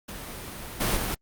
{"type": "noise with level steps", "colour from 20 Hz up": "pink", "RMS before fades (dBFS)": [-38, -25, -29], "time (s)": [0.08, 1.15], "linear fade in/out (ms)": 10, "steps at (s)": [0.8, 0.96], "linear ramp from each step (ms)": 10, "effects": ["Opus 48 kbps"]}